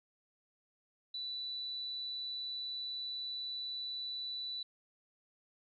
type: tone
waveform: sine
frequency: 3968 Hz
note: B7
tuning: 7 cents sharp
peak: -38 dBFS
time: 1.14-4.63 s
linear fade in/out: 5 ms
effects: none